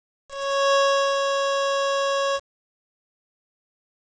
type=tone with ADSR envelope; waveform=25% pulse; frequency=553 Hz; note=C#5; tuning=4 cents flat; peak=-12 dBFS; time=0.28-2.4 s; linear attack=460 ms; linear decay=420 ms; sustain=-5 dB; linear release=47 ms; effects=resampled to 16000 Hz + 7-bit